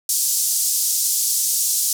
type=band-pass noise; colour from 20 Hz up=pink; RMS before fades=-20 dBFS; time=0.09-1.93 s; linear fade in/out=2 ms; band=5700 to 14000 Hz; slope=24 dB/octave; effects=none